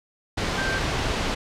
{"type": "tone in noise", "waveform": "sine", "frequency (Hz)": 1568, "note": "G6", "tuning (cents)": 0, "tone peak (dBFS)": -27, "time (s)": [0.57, 0.79], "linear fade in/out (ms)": 10, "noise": "pink", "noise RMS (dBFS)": -25, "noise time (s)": [0.37, 1.35], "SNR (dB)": -5, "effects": ["low-pass 5000 Hz 12 dB/octave"]}